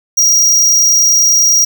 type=tone; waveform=square; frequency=5710 Hz; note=F8; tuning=37 cents sharp; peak=-7 dBFS; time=0.17-1.65 s; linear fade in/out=10 ms; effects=none